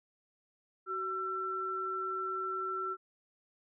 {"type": "tone pair together", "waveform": "sine", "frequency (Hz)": [377.1, 1344], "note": ["F#4", "E6"], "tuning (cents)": [33, 33], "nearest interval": "octave + minor seventh", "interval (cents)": 2200, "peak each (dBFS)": [-40, -34], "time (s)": [0.86, 2.97], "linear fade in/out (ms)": 50, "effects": []}